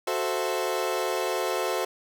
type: chord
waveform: 30% pulse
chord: F# half-diminished seventh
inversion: none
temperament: equal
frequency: 370 / 440 / 523.3 / 659.3 Hz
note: F#4 / A4 / C5 / E5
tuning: 0 / 0 / 0 / 0 cents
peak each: -28 / -29 / -28 / -30 dBFS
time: 0.07-1.85 s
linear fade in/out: 5 ms
effects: none